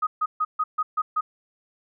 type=tone bursts; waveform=sine; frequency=1253 Hz; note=D#6; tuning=12 cents sharp; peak=-20 dBFS; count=7; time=0.02-1.21 s; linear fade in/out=10 ms; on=50 ms; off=140 ms; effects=none